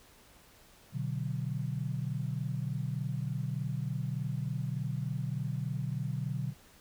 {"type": "chord", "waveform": "sine", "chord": "B minor", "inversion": "none", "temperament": "equal", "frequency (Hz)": [123.47, 146.83, 185], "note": ["B2", "D3", "F#3"], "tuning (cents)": [0, 0, 0], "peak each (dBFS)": [-35, -35, -40], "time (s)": [0.92, 6.54], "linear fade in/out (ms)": 50, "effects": ["pink hiss -59 dBFS RMS until 6.8 s"]}